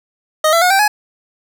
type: tone with pitch steps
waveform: 25% pulse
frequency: 622.3 / 670.8 / 723.1 / 779.5 / 840.3 Hz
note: D#5 / E5 / F#5 / G5 / G#5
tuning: 0 / +30 / -40 / -10 / +20 cents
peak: -6 dBFS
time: 0.44-0.88 s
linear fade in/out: 5 ms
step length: 88 ms
effects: none